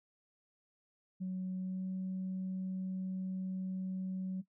sine tone with pitch glide, 185.6 to 187.32 Hz, F#3 to F#3, +6 to +22 cents, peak -34 dBFS, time 1.2-4.42 s, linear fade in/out 20 ms, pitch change +16 cents, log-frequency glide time 1.57-1.86 s, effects noise-tail reverb RT60 0.1 s tail -17 dB re dry + tanh soft clip ceiling -32 dBFS

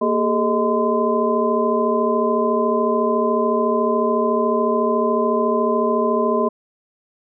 sine tone cluster, 233.4 / 398.3 / 432.2 / 624 / 1027 Hz, A#3 / G4 / A4 / D#5 / C6, +2 / +28 / -31 / +5 / -33 cents, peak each -22 dBFS, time 0.01-6.49 s, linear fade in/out 10 ms, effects none

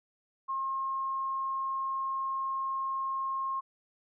sine tone, 1072 Hz, C6, 42 cents sharp, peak -30 dBFS, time 0.48-3.61 s, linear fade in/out 20 ms, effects none

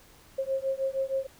sine beating tone pair, 533 / 539.4 Hz, C5 / C#5, +32 / -47 cents, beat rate 6.4 Hz, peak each -30 dBFS, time 0.38-1.27 s, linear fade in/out 10 ms, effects pink hiss -56 dBFS RMS until 1.39 s

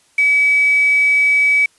sine tone with quantisation, 2284 Hz, D7, 49 cents flat, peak -10 dBFS, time 0.18-1.66 s, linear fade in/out 5 ms, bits 5, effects white hiss -55 dBFS RMS until 1.78 s + resampled to 24000 Hz

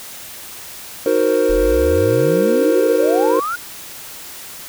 triangle chord, C half-diminished seventh, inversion first, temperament equal with one note detuned, 312 / 370 / 466.2 / 523.3 Hz, Eb4 / Gb4 / Bb4 / C5, +5 / 0 / 0 / 0 cents, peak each -19 / -19 / -14 / -16 dBFS, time 1.06-3.4 s, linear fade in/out 2 ms
sine exponential sweep, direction up, 37.98 to 1470 Hz, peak -19 dBFS, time 1.49-3.56 s, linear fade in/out 10 ms
effects white hiss -34 dBFS RMS until 4.68 s

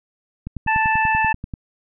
click train, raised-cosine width 5 ms, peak -16 dBFS, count 12, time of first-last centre 0.47-1.538 s, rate 10.3 Hz
harmonic tone, 880 Hz, A5, in tune, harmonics 1 / 2 / 3, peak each -18 / -21 / -23 dBFS, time 0.67-1.33 s, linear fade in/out 10 ms
effects none

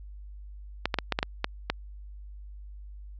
clicks, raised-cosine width 0.3 ms, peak -9 dBFS, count 8, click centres 0.856 / 0.942 / 0.987 / 1.123 / 1.189 / 1.229 / 1.444 / 1.7 s, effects added 50 Hz sine -41 dBFS peak until 3.19 s + resampled to 16000 Hz

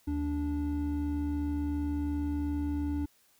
triangle tone pair together, 76.01 / 290.8 Hz, D#2 / D4, -40 / -17 cents, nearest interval octave + major seventh, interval 2323 cents, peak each -31 / -29 dBFS, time 0.07-3.06 s, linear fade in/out 10 ms, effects white hiss -66 dBFS RMS until 3.39 s

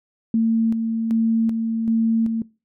sine tone with tremolo, 225.9 Hz, A3, 46 cents sharp, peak -15 dBFS, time 0.34-2.42 s, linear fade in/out 2 ms, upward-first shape square, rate 1.3 Hz, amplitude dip 40%, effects noise-tail reverb RT60 0.3 s tail -22 dB re dry

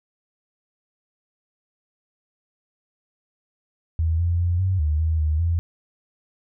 sine tone with pitch steps, 81.2 / 85.9 / 87.2 / 94 / 75.8 / 80.1 / 77 / 84.4 Hz, E2 / F2 / F2 / F#2 / D#2 / E2 / D#2 / E2, -26 / -28 / -2 / +28 / -45 / -49 / -17 / +41 cents, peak -18 dBFS, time 3.99-5.59 s, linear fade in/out 0 ms, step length 200 ms, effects none

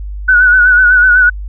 sine tone with vibrato, 1480 Hz, F#6, in tune, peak -4 dBFS, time 0.28-1.3 s, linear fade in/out 10 ms, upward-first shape sine, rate 8 Hz, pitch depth 51 cents each way, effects added 50 Hz sine -20 dBFS peak until 1.48 s

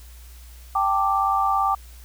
sine chord, G suspended second, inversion none, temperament just, 784 / 882 / 1176 Hz, G5 / A5 / D6, 0 / +4 / +2 cents, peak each -22 / -26 / -21 dBFS, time 0.75-1.75 s, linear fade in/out 5 ms, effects added 60 Hz sine -41 dBFS peak until 2.04 s + white hiss -51 dBFS RMS until 2.04 s

